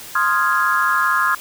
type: chord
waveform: sine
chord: F minor seventh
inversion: second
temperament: equal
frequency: 1046.5 / 1244.5 / 1396.9 / 1661.2 Hz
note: C6 / Eb6 / F6 / Ab6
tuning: 0 / 0 / 0 / 0 cents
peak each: -20 dBFS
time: 0.15-1.35 s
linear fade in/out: 5 ms
effects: white hiss -36 dBFS RMS until 1.4 s